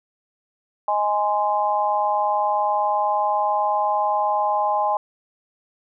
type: chord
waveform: sine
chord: Ab major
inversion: second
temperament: just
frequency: 623 / 830.6 / 1038.3 Hz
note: Eb5 / Ab5 / C6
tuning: +2 / 0 / -14 cents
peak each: -25 / -20 / -24 dBFS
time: 0.88-4.97 s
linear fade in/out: 2 ms
effects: none